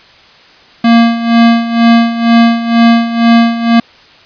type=tone with tremolo; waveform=square; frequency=232.1 Hz; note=A#3; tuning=7 cents flat; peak=-3 dBFS; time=0.84-3.8 s; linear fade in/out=5 ms; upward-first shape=sine; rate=2.1 Hz; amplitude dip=75%; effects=white hiss -40 dBFS RMS until 4.25 s + resampled to 11025 Hz